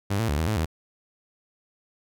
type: tone with pitch steps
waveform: sawtooth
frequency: 99.8 / 113.3 / 72.5 / 80.4 / 108.3 / 80.2 Hz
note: G2 / A#2 / D2 / E2 / A2 / E2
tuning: +32 / -49 / -22 / -43 / -27 / -47 cents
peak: -19 dBFS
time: 0.1-0.658 s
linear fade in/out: 10 ms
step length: 93 ms
effects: none